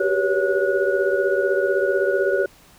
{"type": "tone cluster", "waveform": "sine", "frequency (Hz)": [382.7, 398.5, 487.6, 560, 1458], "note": ["G4", "G4", "B4", "C#5", "F#6"], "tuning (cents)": [-42, 28, -22, 18, -26], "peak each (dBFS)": [-22, -24, -26, -22, -26], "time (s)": [0, 2.46], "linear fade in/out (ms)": 5, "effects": ["pink hiss -51 dBFS RMS until 2.78 s"]}